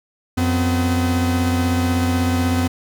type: tone pair together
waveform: 45% pulse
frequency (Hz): 90 / 253.8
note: F#2 / B3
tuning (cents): -47 / +47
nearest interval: octave + tritone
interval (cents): 1794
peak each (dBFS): -19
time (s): 0.37-2.68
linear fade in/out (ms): 10
effects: none